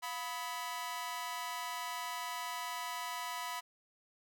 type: tone with amplitude modulation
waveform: sawtooth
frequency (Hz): 987.8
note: B5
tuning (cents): 0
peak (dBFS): -30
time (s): 0.02-3.61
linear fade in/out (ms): 20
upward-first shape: sine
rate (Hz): 280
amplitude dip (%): 100
effects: none